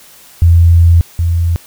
sine tone pair in turn, 84.7 / 84.7 Hz, E2 / E2, +48 / +48 cents, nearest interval unison, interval 0 cents, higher neither, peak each -3 / -9 dBFS, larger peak first, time 0.42-1.01 / 1.19-1.56 s, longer first, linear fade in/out 0 ms, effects white hiss -40 dBFS RMS until 1.66 s

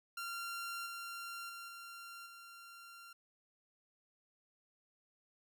sawtooth tone with level steps, 1381 Hz, F6, 20 cents flat, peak -37 / -40 / -43 / -45 / -49 dBFS, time 0.17-3.13 s, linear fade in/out 5 ms, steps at 0.86 / 1.49 / 1.68 / 2.26 s, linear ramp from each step 5 ms, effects none

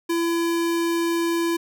square tone, 336.9 Hz, E4, 38 cents sharp, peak -21 dBFS, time 0.09-1.57 s, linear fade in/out 10 ms, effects none

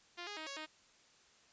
5% pulse tone with pitch steps, 349.4 / 412.4 / 314 / 554 / 310.9 Hz, F4 / G#4 / D#4 / C#5 / D#4, +1 / -12 / +16 / -1 / -1 cents, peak -32 dBFS, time 0.17-0.665 s, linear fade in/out 20 ms, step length 99 ms, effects white hiss -66 dBFS RMS until 1.52 s + resampled to 16000 Hz

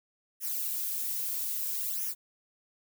violet noise with flanger, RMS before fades -33 dBFS, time 0.4-2.15 s, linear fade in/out 50 ms, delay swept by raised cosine 0.23 to 4.63 ms, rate 0.61 Hz, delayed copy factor -0.8, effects none

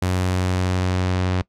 sawtooth tone with low-pass filter sweep, 91.8 Hz, F#2, 13 cents flat, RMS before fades -21 dBFS, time 0.02-1.42 s, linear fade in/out 5 ms, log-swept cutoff 12000 to 4500 Hz, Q 0.77, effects noise-tail reverb RT60 0.1 s tail -21 dB re dry

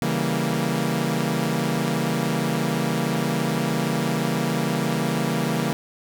sawtooth chord, C# diminished seventh, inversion none, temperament equal, 138.59 / 164.81 / 196 / 233.1 Hz, C#3 / E3 / G3 / Bb3, 0 / 0 / 0 / 0 cents, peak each -24 / -22 / -25 / -22 dBFS, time 0.02-5.73 s, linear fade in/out 0 ms, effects none

